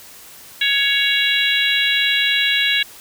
harmonic tone, 557 Hz, C#5, 8 cents sharp, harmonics 3 / 4 / 5 / 6 / 7, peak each -21 / -21 / -21 / -21 / -21 dBFS, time 0.61-2.83 s, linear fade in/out 5 ms, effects white hiss -41 dBFS RMS until 3 s

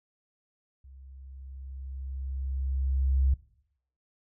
sine tone with level ramp, 66.6 Hz, C2, 31 cents sharp, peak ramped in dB -48 to -20 dBFS, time 0.84-3.34 s, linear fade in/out 5 ms, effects noise-tail reverb RT60 0.7 s tail -19 dB re dry

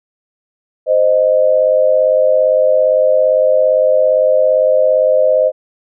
sine tone pair together, 520.4 / 618 Hz, C5 / D#5, -9 / -12 cents, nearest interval minor third, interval 297 cents, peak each -11 dBFS, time 0.86-5.52 s, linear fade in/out 50 ms, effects none

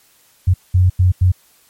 sine tone bursts at uneven times, 91.4 Hz, F#2, 21 cents flat, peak -8 dBFS, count 4, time 0.47-0.54 / 0.74-0.9 / 0.99-1.12 / 1.21-1.32 s, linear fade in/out 10 ms, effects white hiss -53 dBFS RMS until 1.69 s + MP3 64 kbps

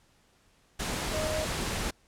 sine tone in noise, 622.3 Hz, D#5, in tune, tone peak -31 dBFS, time 1.13-1.45 s, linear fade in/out 10 ms, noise pink, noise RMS -32 dBFS, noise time 0.79-1.91 s, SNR -2 dB, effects pink hiss -65 dBFS RMS until 2.07 s + low-pass 10000 Hz 12 dB/octave

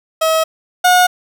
30% pulse tone pair in turn, 641 / 724.3 Hz, E5 / F#5, -49 / -37 cents, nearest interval major second, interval 212 cents, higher second, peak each -9 / -5 dBFS, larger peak second, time 0.21-0.44 / 0.84-1.07 s, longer neither, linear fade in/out 10 ms, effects none

